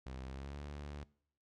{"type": "tone with pitch glide", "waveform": "sawtooth", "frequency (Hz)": [65.1, 72.65], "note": ["C2", "D2"], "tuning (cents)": [-8, -18], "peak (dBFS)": -40, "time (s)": [0.06, 1.04], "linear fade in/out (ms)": 5, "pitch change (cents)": 190, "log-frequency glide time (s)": [0.26, 0.61], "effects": ["noise-tail reverb RT60 0.6 s tail -22 dB re dry", "low-pass 6000 Hz 12 dB/octave"]}